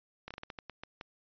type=slowing click train; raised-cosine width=0.3 ms; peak=-26 dBFS; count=10; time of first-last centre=0.28-1.011 s; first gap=26 ms; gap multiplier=1.27; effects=resampled to 11025 Hz

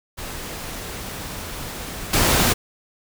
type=noise with level steps; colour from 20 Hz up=pink; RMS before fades=-32 / -17 dBFS; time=0.17-2.54 s; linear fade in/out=20 ms; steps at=2.13 s; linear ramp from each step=5 ms; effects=none

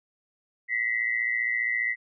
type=tone pair together; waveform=sine; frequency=1934 / 2049 Hz; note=B6 / C7; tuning=-37 / -37 cents; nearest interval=minor second; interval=100 cents; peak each=-27 dBFS; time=0.68-1.96 s; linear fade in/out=50 ms; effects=none

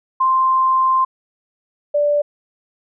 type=tone pair in turn; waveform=sine; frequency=1046.5 / 585.5 Hz; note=C6 / D5; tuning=0 / -5 cents; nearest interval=minor seventh; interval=1005 cents; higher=first; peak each=-12 / -13 dBFS; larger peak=first; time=0.2-1.05 / 1.94-2.22 s; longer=first; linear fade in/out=10 ms; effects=none

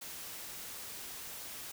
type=noise; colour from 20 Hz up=white; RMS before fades=-45 dBFS; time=0.01-1.72 s; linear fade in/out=10 ms; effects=none

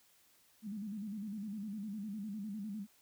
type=tone with vibrato; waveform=sine; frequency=207.7 Hz; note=G#3; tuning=in tune; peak=-39 dBFS; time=0.62-2.87 s; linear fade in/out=50 ms; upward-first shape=square; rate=9.9 Hz; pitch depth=89 cents each way; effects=white hiss -68 dBFS RMS until 3.01 s

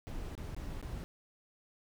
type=noise with dropouts; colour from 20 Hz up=brown; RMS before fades=-41 dBFS; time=0.07-1.04 s; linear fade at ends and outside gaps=0 ms; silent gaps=0.352-0.378 / 0.547-0.565 / 0.814-0.827 s; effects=none

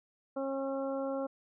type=harmonic tone; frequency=271.3 Hz; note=C#4; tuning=37 cents flat; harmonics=1 / 2 / 3 / 4 / 5; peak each=-37 / -34 / -44 / -47 / -47 dBFS; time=0.36-1.27 s; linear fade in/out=10 ms; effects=none

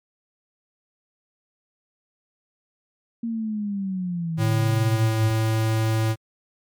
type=linear sweep; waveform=sine; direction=down; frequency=233.1 to 100.3 Hz; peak=-24 dBFS; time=3.23-5.31 s; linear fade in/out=5 ms
type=tone; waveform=square; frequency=110.9 Hz; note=A2; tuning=14 cents sharp; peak=-20 dBFS; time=4.37-6.16 s; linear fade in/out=50 ms
effects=MP3 96 kbps

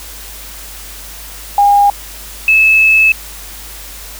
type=tone pair in turn; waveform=sine; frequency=811 / 2605 Hz; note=G#5 / E7; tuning=-41 / -21 cents; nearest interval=octave + minor sixth; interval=2020 cents; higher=second; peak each=-5 dBFS; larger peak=neither; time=1.58-1.9 / 2.48-3.12 s; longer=second; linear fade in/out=2 ms; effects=added 50 Hz sine -33 dBFS peak until 4.19 s + white hiss -31 dBFS RMS until 4.19 s

